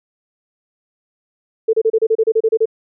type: tone bursts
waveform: sine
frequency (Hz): 444.9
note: A4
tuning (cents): +19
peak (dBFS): -10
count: 12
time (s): 1.68-2.657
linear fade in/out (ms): 10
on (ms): 53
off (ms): 31
effects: none